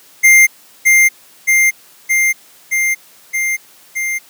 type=tone with echo; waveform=square; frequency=2100 Hz; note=C7; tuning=6 cents sharp; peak=-5 dBFS; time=0.23-0.47 s; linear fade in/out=20 ms; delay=620 ms; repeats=6; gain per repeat=-2 dB; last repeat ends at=4.19 s; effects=white hiss -45 dBFS RMS until 4.29 s + high-pass 150 Hz 12 dB/octave